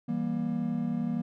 triangle chord, E diminished, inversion none, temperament equal with one note detuned, 164.81 / 196 / 237.3 Hz, E3 / G3 / Bb3, 0 / 0 / +31 cents, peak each -32 / -32 / -28 dBFS, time 0.08-1.22 s, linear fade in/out 10 ms, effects none

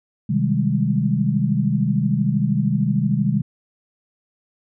sine chord, Ab major seventh, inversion first, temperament just, 129.78 / 155.74 / 194.67 / 207.7 Hz, C3 / Eb3 / G3 / Ab3, -14 / +2 / -12 / 0 cents, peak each -22 dBFS, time 0.29-3.42 s, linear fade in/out 10 ms, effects none

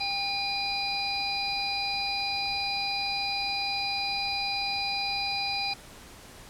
harmonic tone with a mistuned harmonic, 810 Hz, G#5, 43 cents flat, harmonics 1 / 3 / 5 / 6, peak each -33 / -33 / -33 / -33 dBFS, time 0-5.74 s, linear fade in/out 10 ms, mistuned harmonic 1, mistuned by -19 cents, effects pink hiss -48 dBFS RMS until 6.49 s + low-pass 12000 Hz 12 dB/octave

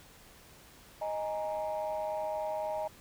sine chord, D# suspended fourth, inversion none, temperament just, 622.3 / 829.7 / 933.4 Hz, D#5 / G#5 / A#5, 0 / -2 / +2 cents, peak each -33 / -37 / -39 dBFS, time 1.01-2.88 s, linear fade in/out 10 ms, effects tanh soft clip ceiling -26 dBFS + pink hiss -56 dBFS RMS until 3 s

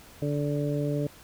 harmonic tone, 145.5 Hz, D3, 16 cents flat, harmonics 1 / 2 / 3 / 4, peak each -28 / -31 / -33 / -34 dBFS, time 0.22-1.07 s, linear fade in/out 2 ms, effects pink hiss -51 dBFS RMS until 1.23 s

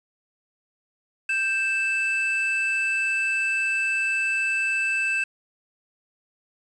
triangle tone pair together, 1569.1 / 2637 Hz, G6 / E7, +1 / 0 cents, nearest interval major sixth, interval 899 cents, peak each -26 / -21 dBFS, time 1.29-5.24 s, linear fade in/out 5 ms, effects resampled to 22050 Hz + 8-bit

